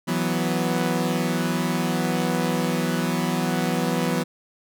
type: chord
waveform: sawtooth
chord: E suspended second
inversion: none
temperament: equal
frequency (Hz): 164.81 / 185 / 246.9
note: E3 / F#3 / B3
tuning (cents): 0 / 0 / 0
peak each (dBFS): -22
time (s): 0.07-4.24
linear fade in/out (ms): 20
effects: none